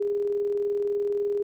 sine tone with tremolo, 408.2 Hz, G#4, 30 cents flat, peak -22 dBFS, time 0-1.43 s, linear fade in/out 10 ms, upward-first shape square, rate 20 Hz, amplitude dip 30%, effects none

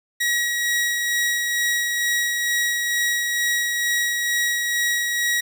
sawtooth tone with tremolo, 1909 Hz, A#6, 41 cents sharp, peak -15 dBFS, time 0.2-5.41 s, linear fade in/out 10 ms, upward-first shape sine, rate 2.2 Hz, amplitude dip 30%, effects none

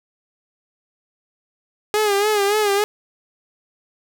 sawtooth tone with vibrato, 413.1 Hz, G#4, 9 cents flat, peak -12 dBFS, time 1.94-2.84 s, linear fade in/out 0 ms, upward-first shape sine, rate 3.5 Hz, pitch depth 72 cents each way, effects none

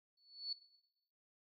sine tone with exponential growth, 4435 Hz, C#8, in tune, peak -35 dBFS, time 0.17-0.53 s, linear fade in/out 5 ms, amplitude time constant 77 ms, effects noise-tail reverb RT60 1.0 s tail -18 dB re dry

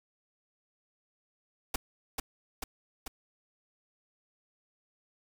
pink noise with echo, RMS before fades -30 dBFS, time 1.74-1.76 s, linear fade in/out 5 ms, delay 440 ms, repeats 3, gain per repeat -3 dB, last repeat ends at 3.08 s, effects none

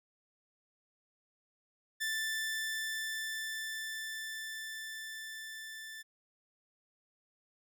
sawtooth tone with level ramp, 1765 Hz, A6, 5 cents sharp, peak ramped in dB -29 to -41 dBFS, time 2-6.03 s, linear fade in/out 20 ms, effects none

